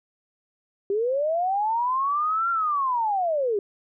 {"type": "linear two-way sweep", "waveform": "sine", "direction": "up then down", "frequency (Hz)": [386, 1387, 386], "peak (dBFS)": -21, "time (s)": [0.9, 3.59], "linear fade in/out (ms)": 2, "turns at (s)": 2.5, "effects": []}